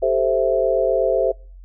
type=chord; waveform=sine; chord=A minor seventh; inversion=third; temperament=equal; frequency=392 / 440 / 523.3 / 659.3 Hz; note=G4 / A4 / C5 / E5; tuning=0 / 0 / 0 / 0 cents; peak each=-23 / -23 / -19 / -20 dBFS; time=0.02-1.32 s; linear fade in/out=10 ms; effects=noise-tail reverb RT60 0.4 s tail -25 dB re dry + added 45 Hz sine -38 dBFS peak until 1.64 s